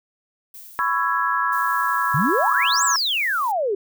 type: noise with exponential decay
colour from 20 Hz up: violet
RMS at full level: -39 dBFS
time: 0.54-2.29 s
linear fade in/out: 5 ms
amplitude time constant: 380 ms
type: chord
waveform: sine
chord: C# minor seventh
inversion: third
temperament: just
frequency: 997.9 / 1108.7 / 1330.5 / 1663.1 Hz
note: B5 / C#6 / E6 / G#6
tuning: +18 / 0 / +16 / +2 cents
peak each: -24 dBFS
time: 0.79-2.96 s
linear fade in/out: 0 ms
type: noise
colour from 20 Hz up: violet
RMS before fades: -38 dBFS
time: 1.52-3.52 s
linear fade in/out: 10 ms
type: exponential two-way sweep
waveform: sine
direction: up then down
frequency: 125.4 to 8100 to 378.6 Hz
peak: -19 dBFS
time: 2.14-3.75 s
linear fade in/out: 5 ms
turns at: 2.84 s
effects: none